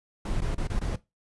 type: noise with dropouts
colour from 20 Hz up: brown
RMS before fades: -28 dBFS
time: 0.25-0.96 s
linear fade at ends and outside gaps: 5 ms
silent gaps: 0.407-0.417 / 0.548-0.579 / 0.673-0.698 / 0.794-0.812 s
effects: noise-tail reverb RT60 0.2 s tail -17 dB re dry + resampled to 24000 Hz